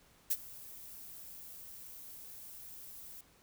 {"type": "noise with ADSR envelope", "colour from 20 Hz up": "violet", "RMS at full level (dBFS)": -29, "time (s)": [0.3, 3.21], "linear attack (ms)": 12, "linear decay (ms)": 46, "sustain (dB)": -21, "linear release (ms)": 4, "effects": ["pink hiss -65 dBFS RMS until 3.42 s"]}